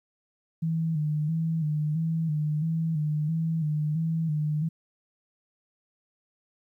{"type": "tone with vibrato", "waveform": "sine", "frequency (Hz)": 156.8, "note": "D#3", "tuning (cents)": 14, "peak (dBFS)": -24, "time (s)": [0.62, 4.69], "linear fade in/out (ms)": 10, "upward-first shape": "square", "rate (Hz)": 1.5, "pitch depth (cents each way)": 62, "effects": ["11-bit"]}